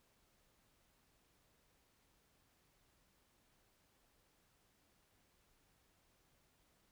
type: silence
effects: pink hiss -75 dBFS RMS until 6.91 s